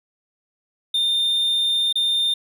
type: tone with dropouts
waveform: triangle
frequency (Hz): 3618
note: A7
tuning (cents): +48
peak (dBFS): -16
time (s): 0.94-2.34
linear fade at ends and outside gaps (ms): 5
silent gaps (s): 1.927-1.955
effects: none